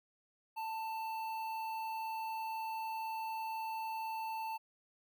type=tone with notch filter; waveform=square; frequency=889 Hz; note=A5; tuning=18 cents sharp; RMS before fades=-40 dBFS; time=0.56-4.58 s; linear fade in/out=20 ms; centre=7100 Hz; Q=0.5; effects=none